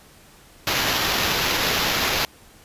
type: noise with sample-and-hold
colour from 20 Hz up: violet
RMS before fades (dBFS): -22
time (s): 0.67-2.25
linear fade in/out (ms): 0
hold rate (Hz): 8820
effects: pink hiss -50 dBFS RMS until 2.64 s + resampled to 32000 Hz